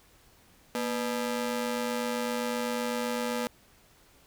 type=ring-modulated tone; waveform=sawtooth; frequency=365.8 Hz; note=F#4; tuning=20 cents flat; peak=-22 dBFS; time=0.75-3.47 s; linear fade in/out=0 ms; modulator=129 Hz; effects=pink hiss -60 dBFS RMS until 4.26 s